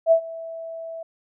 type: tone with ADSR envelope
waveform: sine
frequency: 657 Hz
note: E5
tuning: 6 cents flat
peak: -10 dBFS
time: 0.06-1.03 s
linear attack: 55 ms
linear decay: 87 ms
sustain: -21 dB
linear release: 5 ms
effects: none